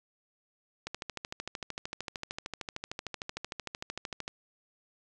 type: click train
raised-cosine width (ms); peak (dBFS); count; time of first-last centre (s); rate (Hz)
0.2; -19; 46; 0.87-4.279; 13.2
effects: resampled to 24000 Hz + 9-bit